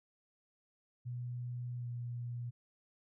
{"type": "tone with pitch glide", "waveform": "sine", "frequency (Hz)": [122.4, 120.44], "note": ["B2", "B2"], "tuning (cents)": [-15, -43], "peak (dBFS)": -38, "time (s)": [1.05, 2.51], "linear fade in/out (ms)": 20, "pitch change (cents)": -28, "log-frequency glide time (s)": [1.77, 1.87], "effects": []}